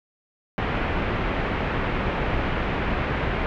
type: low-pass noise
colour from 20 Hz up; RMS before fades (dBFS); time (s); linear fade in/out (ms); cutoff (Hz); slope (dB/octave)
pink; -25; 0.58-3.46; 0; 2600; 24
effects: none